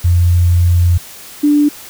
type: tone pair in turn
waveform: sine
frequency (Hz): 87.31 / 293.7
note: F2 / D4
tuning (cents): 0 / 0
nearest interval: octave + major sixth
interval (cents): 2100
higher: second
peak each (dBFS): -7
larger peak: neither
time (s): 0.04-0.98 / 1.43-1.69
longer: first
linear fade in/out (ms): 10
effects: white hiss -34 dBFS RMS until 1.89 s